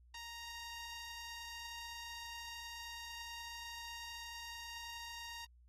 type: tone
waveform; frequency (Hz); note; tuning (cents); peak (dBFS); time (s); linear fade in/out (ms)
10% pulse; 933; A#5; +1; -38; 0.14-5.45; 5
effects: added 60 Hz sine -61 dBFS peak until 5.68 s + AAC 32 kbps

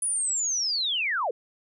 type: linear sweep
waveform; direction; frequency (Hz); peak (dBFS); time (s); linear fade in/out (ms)
sine; down; 9956 to 415.3; -24; 0.02-1.31; 5
effects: none

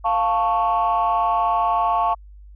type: chord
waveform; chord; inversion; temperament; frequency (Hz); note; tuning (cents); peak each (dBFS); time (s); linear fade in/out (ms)
sine; F augmented; none; equal with one note detuned; 698.5 / 885.6 / 1108.7; F5 / A5 / C#6; 0 / +11 / 0; -20; 0.04-2.15; 20
effects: tanh soft clip ceiling -11 dBFS + added 50 Hz sine -40 dBFS peak until 2.55 s

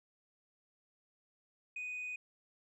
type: tone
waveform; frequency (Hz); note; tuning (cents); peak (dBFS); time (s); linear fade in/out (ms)
sine; 2489; D#7; 0; -37; 1.76-2.16; 5
effects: tanh soft clip ceiling -37 dBFS

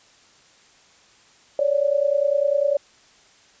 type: tone pair together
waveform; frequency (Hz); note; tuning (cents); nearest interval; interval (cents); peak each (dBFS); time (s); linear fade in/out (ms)
sine; 555 / 585; C#5 / D5; +2 / -7; minor second; 91; -20; 1.59-2.77; 2
effects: white hiss -54 dBFS RMS until 3.6 s + resampled to 16000 Hz

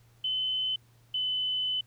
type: tone pair in turn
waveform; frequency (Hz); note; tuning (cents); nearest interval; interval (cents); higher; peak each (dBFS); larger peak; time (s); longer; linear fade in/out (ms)
sine; 3041 / 3018; F#7 / F#7; +47 / +34; unison; 13; first; -27; neither; 0.24-0.76 / 1.14-1.81; second; 5
effects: added 117 Hz sine -59 dBFS peak until 1.86 s + pink hiss -66 dBFS RMS until 1.86 s

